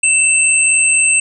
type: tone pair together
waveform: sine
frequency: 2663 / 8181 Hz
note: E7 / C9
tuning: +17 / -40 cents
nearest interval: octave + perfect fifth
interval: 1943 cents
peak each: -12 dBFS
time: 0.03-1.2 s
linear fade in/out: 5 ms
effects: none